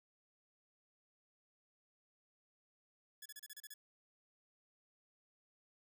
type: tone bursts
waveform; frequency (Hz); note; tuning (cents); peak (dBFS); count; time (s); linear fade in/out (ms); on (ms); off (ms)
5% pulse; 1700; G#6; +40; -38; 8; 3.22-3.74; 5; 37; 32
effects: none